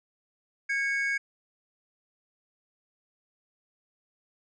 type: tone pair together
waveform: triangle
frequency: 1634.3 / 2217 Hz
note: G#6 / C#7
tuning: -28 / 0 cents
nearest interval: perfect fourth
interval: 528 cents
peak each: -27 dBFS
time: 0.69-1.18 s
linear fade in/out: 10 ms
effects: resampled to 22050 Hz